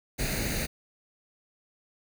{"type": "noise with comb filter", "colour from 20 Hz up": "pink", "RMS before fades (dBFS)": -30, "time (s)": [0.18, 0.67], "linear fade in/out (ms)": 20, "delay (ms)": 0.46, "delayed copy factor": 0.7, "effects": []}